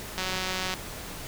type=click train; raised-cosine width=0.2 ms; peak=-13 dBFS; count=105; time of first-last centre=0.18-0.739 s; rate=186 Hz; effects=pink hiss -39 dBFS RMS until 1.27 s